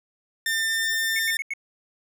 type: tone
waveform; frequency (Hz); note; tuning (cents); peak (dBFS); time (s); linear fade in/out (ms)
sawtooth; 1799; A6; +38; -19; 0.46-1.37; 2
type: tone bursts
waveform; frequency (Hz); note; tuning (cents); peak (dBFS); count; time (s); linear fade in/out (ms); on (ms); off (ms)
triangle; 2195; C#7; -18; -24; 4; 1.16-1.536; 2; 31; 84
effects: none